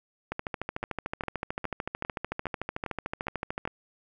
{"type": "two click trains", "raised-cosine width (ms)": 0.5, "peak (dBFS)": [-16, -18], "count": [46, 8], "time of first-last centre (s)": [[0.32, 3.653], [0.83, 3.676]], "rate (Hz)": [13.5, 2.46], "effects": []}